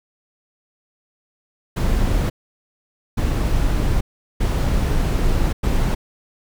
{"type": "noise bursts at uneven times", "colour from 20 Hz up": "brown", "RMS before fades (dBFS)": -18, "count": 4, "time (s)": [[1.76, 2.3], [3.17, 4.01], [4.4, 5.53], [5.63, 5.95]], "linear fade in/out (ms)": 10, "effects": []}